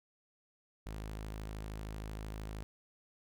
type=tone; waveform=sawtooth; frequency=53 Hz; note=G#1; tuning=36 cents sharp; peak=-37 dBFS; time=0.86-2.63 s; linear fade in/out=0 ms; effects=none